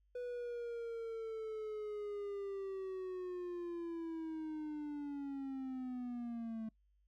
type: linear sweep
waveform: triangle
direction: down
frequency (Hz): 493.9 to 219.4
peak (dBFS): -38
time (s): 0.15-6.69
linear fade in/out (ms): 5
effects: noise-tail reverb RT60 0.1 s tail -25 dB re dry + added 50 Hz sine -70 dBFS peak until 7.07 s